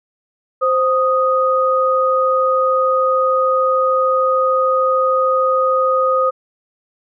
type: tone pair together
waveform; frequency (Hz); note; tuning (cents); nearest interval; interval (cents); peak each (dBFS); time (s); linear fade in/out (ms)
sine; 522.2 / 1244.5; C5 / D#6; -3 / 0; octave + minor third; 1503; -15; 0.61-6.31; 20
effects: none